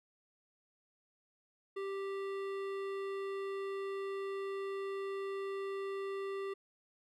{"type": "tone with hard clipping", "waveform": "sine", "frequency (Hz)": 392, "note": "G4", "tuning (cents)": 0, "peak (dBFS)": -39, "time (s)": [1.76, 6.54], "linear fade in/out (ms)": 10, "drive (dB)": 14, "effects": []}